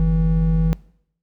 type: tone pair together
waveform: triangle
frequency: 48.23 / 162.1 Hz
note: G1 / E3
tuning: -27 / -29 cents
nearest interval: octave + major sixth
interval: 2098 cents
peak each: -15 dBFS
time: 0-0.73 s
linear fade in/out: 0 ms
effects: noise-tail reverb RT60 0.7 s tail -23 dB re dry